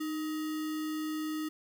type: tone with sample-and-hold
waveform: sine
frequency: 309.4 Hz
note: D#4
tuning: 10 cents flat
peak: -32 dBFS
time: 0-1.49 s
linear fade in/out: 10 ms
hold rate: 1575 Hz
effects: none